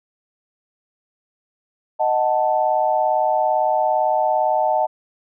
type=chord; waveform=sine; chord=D# diminished; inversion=none; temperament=equal; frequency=622.3 / 740 / 880 Hz; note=D#5 / F#5 / A5; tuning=0 / 0 / 0 cents; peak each=-20 dBFS; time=1.99-4.87 s; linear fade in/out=20 ms; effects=none